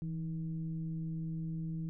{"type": "tone with frequency modulation", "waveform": "sine", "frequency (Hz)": 162.7, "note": "E3", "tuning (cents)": -22, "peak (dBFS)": -35, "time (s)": [0.02, 1.89], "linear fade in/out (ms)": 0, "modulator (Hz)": 153, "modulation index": 0.46, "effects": []}